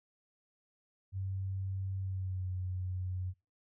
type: tone with pitch glide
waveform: sine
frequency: 95.8 to 91.9 Hz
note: G2 to F#2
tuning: -39 to -11 cents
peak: -34 dBFS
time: 1.12-3.34 s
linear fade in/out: 50 ms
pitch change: -72 cents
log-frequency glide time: 1.99-2.5 s
effects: noise-tail reverb RT60 0.3 s tail -24 dB re dry